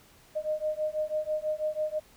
sine beating tone pair, 612 / 618.1 Hz, D#5 / D#5, -29 / -12 cents, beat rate 6.1 Hz, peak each -31 dBFS, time 0.35-2 s, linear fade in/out 20 ms, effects pink hiss -58 dBFS RMS until 2.16 s

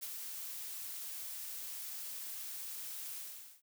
blue noise with ADSR envelope, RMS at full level -41 dBFS, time 0.01-3.62 s, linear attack 23 ms, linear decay 35 ms, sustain -3 dB, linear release 470 ms, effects none

